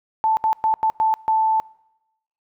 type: tone bursts at uneven times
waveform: sine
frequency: 880 Hz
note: A5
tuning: in tune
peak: -15 dBFS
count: 6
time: 0.24-0.37 / 0.44-0.53 / 0.64-0.74 / 0.83-0.9 / 1-1.14 / 1.28-1.6 s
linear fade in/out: 0 ms
effects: noise-tail reverb RT60 0.9 s tail -25 dB re dry